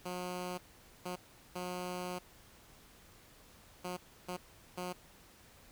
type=tone bursts at uneven times; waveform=10% pulse; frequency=180 Hz; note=F#3; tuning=47 cents flat; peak=-30 dBFS; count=6; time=0.05-0.58 / 1.05-1.16 / 1.55-2.19 / 3.84-3.97 / 4.28-4.37 / 4.77-4.93 s; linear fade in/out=10 ms; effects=pink hiss -60 dBFS RMS until 5.71 s